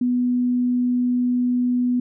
sine tone, 246.9 Hz, B3, in tune, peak -17 dBFS, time 0.01-2 s, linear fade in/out 5 ms, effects none

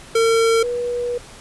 square / sine tone pair in turn, 454.8 / 484.6 Hz, A#4 / B4, -43 / -33 cents, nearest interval minor second, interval 110 cents, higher second, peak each -14 / -20 dBFS, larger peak first, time 0.15-0.63 / 0.63-1.18 s, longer second, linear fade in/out 5 ms, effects pink hiss -41 dBFS RMS until 1.4 s + resampled to 24000 Hz

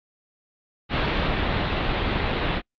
pink low-pass noise, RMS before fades -24 dBFS, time 0.89-2.62 s, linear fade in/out 50 ms, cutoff 3900 Hz, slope 48 dB/octave, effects noise-tail reverb RT60 0.1 s tail -26 dB re dry + Opus 48 kbps

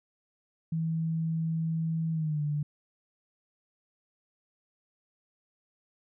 sine tone with pitch glide, 162.3 to 147.97 Hz, E3 to D3, -27 to +13 cents, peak -27 dBFS, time 0.72-2.63 s, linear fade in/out 5 ms, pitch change -160 cents, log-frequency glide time 2.12-2.42 s, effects none

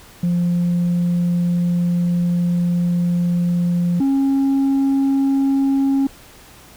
sine tone pair in turn, 174.61 / 272.9 Hz, F3 / C#4, 0 / -27 cents, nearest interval minor sixth, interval 773 cents, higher second, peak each -13 / -11 dBFS, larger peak second, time 0.23-4 / 4-6.07 s, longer first, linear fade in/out 5 ms, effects tanh soft clip ceiling -13 dBFS + pink hiss -44 dBFS RMS until 6.76 s

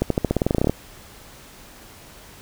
accelerating click train, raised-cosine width 2 ms, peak -5 dBFS, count 15, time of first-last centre 0.02-0.696 s, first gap 83 ms, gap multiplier 0.91, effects pink hiss -45 dBFS RMS until 2.41 s

